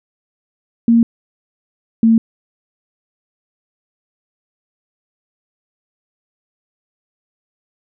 sine tone pair in turn, 231.9 / 226.1 Hz, A#3 / A3, -9 / +47 cents, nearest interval unison, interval 44 cents, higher first, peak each -7 dBFS, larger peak neither, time 0.88-1.03 / 2.03-2.18 s, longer neither, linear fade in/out 2 ms, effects none

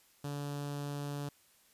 sawtooth tone with notch filter, 143.8 Hz, D3, 36 cents flat, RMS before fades -39 dBFS, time 0.24-1.29 s, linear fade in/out 5 ms, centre 2100 Hz, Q 1.8, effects white hiss -66 dBFS RMS until 1.73 s + resampled to 32000 Hz

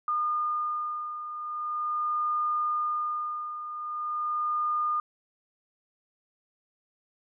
sine beating tone pair, 1216 / 1216.42 Hz, D#6 / D#6, -40 / -40 cents, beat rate 0.42 Hz, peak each -34 / -28 dBFS, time 0.08-5 s, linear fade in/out 2 ms, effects none

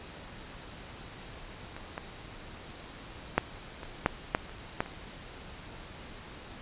clicks, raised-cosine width 0.5 ms, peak -26 / -20 / -7 / -26 / -8 / -9 / -30 / -12 / -27 dBFS, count 9, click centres 1.765 / 1.979 / 3.38 / 3.832 / 4.061 / 4.349 / 4.495 / 4.805 / 4.861 s, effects pink hiss -46 dBFS RMS until 6.61 s + resampled to 8000 Hz

